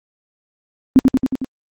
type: tone with echo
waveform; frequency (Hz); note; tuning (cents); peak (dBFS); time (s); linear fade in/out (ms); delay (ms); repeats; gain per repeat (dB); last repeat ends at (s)
sine; 261.6; C4; 0; -4; 0.96-0.99; 0; 91; 5; -3; 1.445
effects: Opus 32 kbps